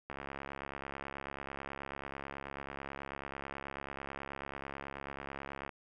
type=click train; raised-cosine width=0.5 ms; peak=-26 dBFS; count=388; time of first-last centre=0.1-5.692 s; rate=69.2 Hz; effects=none